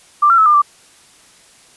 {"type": "tone with pitch steps", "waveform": "sine", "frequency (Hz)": [1182, 1361, 1299, 1201, 1171], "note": ["D6", "F6", "E6", "D6", "D6"], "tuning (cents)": [11, -45, -26, 38, -5], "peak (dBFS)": -7, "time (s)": [0.22, 0.62], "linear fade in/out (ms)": 10, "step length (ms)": 80, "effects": ["white hiss -47 dBFS RMS until 1.76 s", "resampled to 24000 Hz"]}